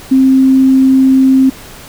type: tone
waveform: sine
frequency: 264.3 Hz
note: C4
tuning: 18 cents sharp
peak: -4 dBFS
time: 0.11-1.5 s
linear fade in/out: 10 ms
effects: pink hiss -33 dBFS RMS until 1.88 s